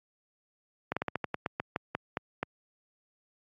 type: slowing click train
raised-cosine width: 0.5 ms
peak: -15 dBFS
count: 13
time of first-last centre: 0.92-2.43 s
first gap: 46 ms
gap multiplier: 1.17
effects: high-pass 100 Hz 12 dB/octave + AAC 48 kbps